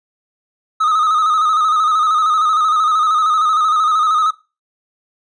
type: tone with vibrato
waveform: triangle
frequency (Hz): 1259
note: D#6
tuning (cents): +20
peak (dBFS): -10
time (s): 0.8-4.31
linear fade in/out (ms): 10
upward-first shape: square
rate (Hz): 13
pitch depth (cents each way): 44
effects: noise-tail reverb RT60 0.3 s tail -20 dB re dry + resampled to 22050 Hz